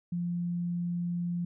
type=tone; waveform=sine; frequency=174 Hz; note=F3; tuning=6 cents flat; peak=-29 dBFS; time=0.12-1.45 s; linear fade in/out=5 ms; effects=none